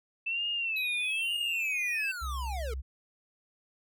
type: tone with vibrato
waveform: sine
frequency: 2637 Hz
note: E7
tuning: in tune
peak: -29 dBFS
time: 0.26-2.12 s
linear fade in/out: 10 ms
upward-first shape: sine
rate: 1.1 Hz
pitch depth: 130 cents each way
type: linear sweep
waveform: square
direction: down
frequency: 3965 to 414.3 Hz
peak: -37 dBFS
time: 0.76-2.74 s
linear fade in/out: 5 ms
type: tone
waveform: sine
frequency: 65.41 Hz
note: C2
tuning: in tune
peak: -33 dBFS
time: 2.21-2.82 s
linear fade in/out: 20 ms
effects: none